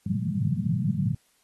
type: band-pass noise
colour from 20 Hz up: white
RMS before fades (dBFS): -26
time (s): 0.06-1.15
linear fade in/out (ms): 5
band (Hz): 100 to 210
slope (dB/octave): 96
effects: white hiss -66 dBFS RMS until 1.43 s + AAC 32 kbps